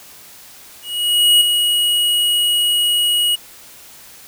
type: tone with ADSR envelope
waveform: square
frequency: 2902 Hz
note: F#7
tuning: 34 cents flat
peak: -8 dBFS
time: 0.82-3.36 s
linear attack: 590 ms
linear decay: 6 ms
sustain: -6 dB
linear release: 15 ms
effects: white hiss -41 dBFS RMS until 4.27 s